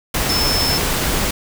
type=tone in noise; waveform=sine; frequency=5274 Hz; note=E8; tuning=in tune; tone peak=-18 dBFS; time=0.29-0.78 s; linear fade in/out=5 ms; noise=pink; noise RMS=-19 dBFS; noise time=0.14-1.31 s; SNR=-2 dB; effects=none